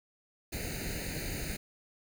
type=noise with comb filter; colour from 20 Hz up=pink; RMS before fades=-37 dBFS; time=0.52-1.57 s; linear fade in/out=10 ms; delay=0.45 ms; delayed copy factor=+0.95; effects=none